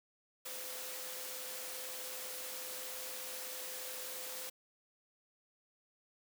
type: tone in noise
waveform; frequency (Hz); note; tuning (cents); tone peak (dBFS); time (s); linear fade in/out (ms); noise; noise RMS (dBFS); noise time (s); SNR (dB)
sine; 512; C5; -38; -52; 0.45-4.5; 10; white; -44; 0.45-4.5; -11
effects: high-pass 300 Hz 12 dB/octave